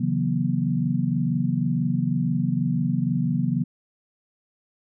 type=tone cluster; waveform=sine; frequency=135.2 / 159.3 / 181.4 / 239.7 Hz; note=C#3 / D#3 / F#3 / A#3; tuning=-43 / +41 / -34 / +48 cents; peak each=-26 dBFS; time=0-3.64 s; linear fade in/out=10 ms; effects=none